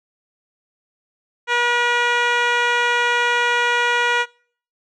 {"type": "tone with band-pass filter", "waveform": "10% pulse", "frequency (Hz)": 480.9, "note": "B4", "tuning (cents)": -46, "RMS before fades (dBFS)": -18, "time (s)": [1.47, 4.26], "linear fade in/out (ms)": 50, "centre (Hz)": 1500, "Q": 0.56, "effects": ["noise-tail reverb RT60 0.5 s tail -24 dB re dry", "low-pass 7000 Hz 12 dB/octave"]}